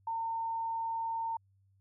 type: tone with frequency modulation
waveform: sine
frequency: 910 Hz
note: A#5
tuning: 42 cents flat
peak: -32 dBFS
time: 0.07-1.37 s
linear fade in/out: 5 ms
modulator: 39.8 Hz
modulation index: 0.21
effects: added 97 Hz sine -65 dBFS peak until 1.8 s